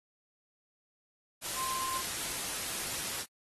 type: tone in noise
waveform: sine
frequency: 1046.5 Hz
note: C6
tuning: in tune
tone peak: -35 dBFS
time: 1.55-2.02 s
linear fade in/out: 50 ms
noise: white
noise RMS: -36 dBFS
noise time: 1.41-3.26 s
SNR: -2 dB
effects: AAC 32 kbps

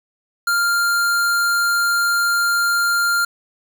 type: tone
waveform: square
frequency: 1396.9 Hz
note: F6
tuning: in tune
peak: -16 dBFS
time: 0.47-3.25 s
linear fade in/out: 5 ms
effects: 7-bit

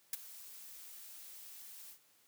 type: noise with ADSR envelope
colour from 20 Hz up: blue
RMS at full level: -34 dBFS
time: 0.13-1.99 s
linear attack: 4 ms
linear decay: 20 ms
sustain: -18 dB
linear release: 92 ms
effects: white hiss -69 dBFS RMS until 2.27 s + high-pass 100 Hz 12 dB/octave

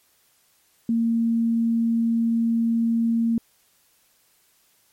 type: tone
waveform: sine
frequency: 230 Hz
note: A#3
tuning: 23 cents flat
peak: -18 dBFS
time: 0.89-3.38 s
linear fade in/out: 2 ms
effects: white hiss -62 dBFS RMS until 4.92 s + MP3 64 kbps

